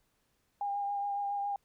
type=tone with vibrato; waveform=sine; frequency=807 Hz; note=G#5; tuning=50 cents flat; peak=-31 dBFS; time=0.61-1.56 s; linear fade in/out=2 ms; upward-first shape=triangle; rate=7.2 Hz; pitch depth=21 cents each way; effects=pink hiss -75 dBFS RMS until 1.64 s